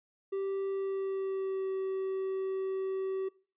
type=tone with pitch glide; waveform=triangle; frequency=390 to 382.4 Hz; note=G4 to G4; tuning=-9 to -43 cents; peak=-29 dBFS; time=0.32-3.29 s; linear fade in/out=10 ms; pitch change=-34 cents; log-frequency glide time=0.7-1.7 s; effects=noise-tail reverb RT60 0.4 s tail -23 dB re dry + resampled to 8000 Hz